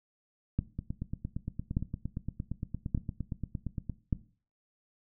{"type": "two click trains", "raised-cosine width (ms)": 5, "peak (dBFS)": [-15, -22], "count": [4, 28], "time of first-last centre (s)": [[0.59, 4.128], [0.79, 3.897]], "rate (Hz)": [0.848, 8.69], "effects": ["noise-tail reverb RT60 0.4 s tail -17 dB re dry"]}